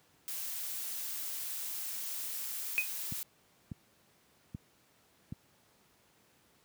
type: noise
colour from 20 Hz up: blue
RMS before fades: -39 dBFS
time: 0.28-3.23 s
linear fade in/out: 0 ms
type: tone with exponential decay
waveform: sine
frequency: 2501 Hz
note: D#7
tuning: 8 cents sharp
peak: -22 dBFS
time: 2.78-2.9 s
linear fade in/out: 0 ms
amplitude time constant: 24 ms
type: clicks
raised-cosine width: 5 ms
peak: -25 dBFS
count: 4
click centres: 3.123 / 3.717 / 4.548 / 5.324 s
effects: pink hiss -67 dBFS RMS until 6.64 s + high-pass 100 Hz 12 dB/octave